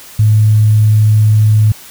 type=tone with sample-and-hold; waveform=sine; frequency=107.4 Hz; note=A2; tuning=41 cents flat; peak=-5 dBFS; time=0.19-1.72 s; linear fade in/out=5 ms; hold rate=11025 Hz; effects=white hiss -35 dBFS RMS until 1.9 s